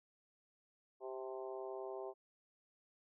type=harmonic tone with a mistuned harmonic; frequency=130.81 Hz; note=C3; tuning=in tune; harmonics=3 / 4 / 5 / 6 / 7 / 8; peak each=-45 / -51 / -49 / -54 / -55 / -57 dBFS; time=1-2.14 s; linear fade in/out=50 ms; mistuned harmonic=7; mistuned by=-38 cents; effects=none